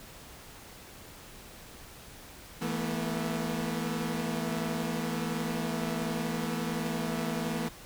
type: chord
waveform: sawtooth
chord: E suspended fourth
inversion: none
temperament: equal with one note detuned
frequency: 164.81 / 220 / 241.4 Hz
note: E3 / A3 / B3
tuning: 0 / 0 / -39 cents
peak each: -31 dBFS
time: 2.61-7.69 s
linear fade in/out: 10 ms
effects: pink hiss -49 dBFS RMS until 7.85 s